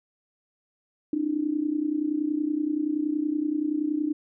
sine tone with amplitude modulation, 301.5 Hz, D4, 46 cents sharp, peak -20 dBFS, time 1.13-4.13 s, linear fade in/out 2 ms, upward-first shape sine, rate 30.6 Hz, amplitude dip 80%, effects none

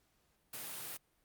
white high-pass noise, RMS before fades -44 dBFS, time 0.53-0.97 s, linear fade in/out 5 ms, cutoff 100 Hz, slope 96 dB/octave, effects pink hiss -75 dBFS RMS until 1.24 s + Opus 48 kbps

